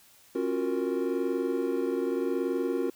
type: chord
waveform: triangle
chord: Gb major seventh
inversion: second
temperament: equal with one note detuned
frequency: 271.8 / 349.2 / 370 / 466.2 Hz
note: Db4 / F4 / Gb4 / Bb4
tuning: -34 / 0 / 0 / 0 cents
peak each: -30 dBFS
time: 0.35-2.9 s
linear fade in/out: 5 ms
effects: white hiss -58 dBFS RMS until 2.95 s